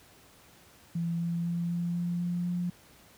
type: tone with pitch steps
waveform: sine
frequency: 168.7 / 169.97 / 171.25 / 172.54 / 173.84 / 175.15 / 176.47 Hz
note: E3 / F3 / F3 / F3 / F3 / F3 / F3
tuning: +40 / -47 / -34 / -21 / -8 / +5 / +18 cents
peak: -28 dBFS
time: 0.95-2.7 s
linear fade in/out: 5 ms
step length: 250 ms
effects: pink hiss -57 dBFS RMS until 3.17 s + high-pass 60 Hz 12 dB/octave